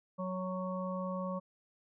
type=harmonic tone; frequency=185 Hz; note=F#3; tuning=in tune; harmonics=1 / 3 / 5 / 6; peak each=-37 / -39 / -48 / -42 dBFS; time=0.18-1.4 s; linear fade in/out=20 ms; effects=none